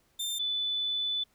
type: tone pair in turn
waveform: sawtooth / sine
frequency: 3587 / 3491 Hz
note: A7 / A7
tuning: +33 / -14 cents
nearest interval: unison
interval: 47 cents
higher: first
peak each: -28 dBFS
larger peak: neither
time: 0.19-0.39 / 0.39-1.24 s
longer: second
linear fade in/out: 10 ms
effects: pink hiss -69 dBFS RMS until 1.34 s